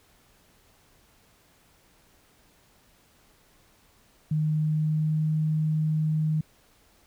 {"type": "tone with pitch glide", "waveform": "sine", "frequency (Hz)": [154.1, 155.44], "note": ["D#3", "D#3"], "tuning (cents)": [-16, -1], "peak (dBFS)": -22, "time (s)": [4.31, 6.41], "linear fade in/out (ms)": 5, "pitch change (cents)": 15, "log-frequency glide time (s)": [4.61, 5.28], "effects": ["pink hiss -61 dBFS RMS until 7.06 s"]}